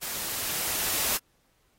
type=noise with level ramp; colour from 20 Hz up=white; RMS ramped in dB=-34 to -26 dBFS; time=0.01-1.18 s; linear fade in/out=20 ms; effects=pink hiss -69 dBFS RMS until 1.78 s + AAC 48 kbps